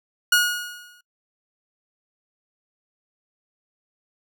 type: tone with exponential decay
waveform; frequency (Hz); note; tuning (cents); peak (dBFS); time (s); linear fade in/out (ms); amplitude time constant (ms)
sawtooth; 1445; F#6; -41; -9; 0.32-1.01; 5; 150
effects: noise-tail reverb RT60 0.1 s tail -25 dB re dry